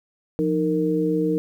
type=tone cluster; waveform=sine; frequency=174.1 / 310.1 / 462.8 Hz; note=F3 / D#4 / A#4; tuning=-5 / -6 / -13 cents; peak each=-25 / -22 / -23 dBFS; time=0.39-1.38 s; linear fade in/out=0 ms; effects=9-bit